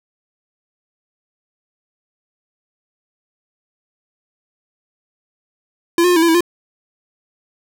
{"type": "tone with pitch steps", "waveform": "square", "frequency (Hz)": [340.3, 357.4, 355, 324.1, 338.4, 324.9, 349.2], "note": ["F4", "F4", "F4", "E4", "E4", "E4", "F4"], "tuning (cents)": [-45, 40, 28, -29, 45, -25, 0], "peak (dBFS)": -11, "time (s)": [5.98, 6.407], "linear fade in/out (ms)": 2, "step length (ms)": 61, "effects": []}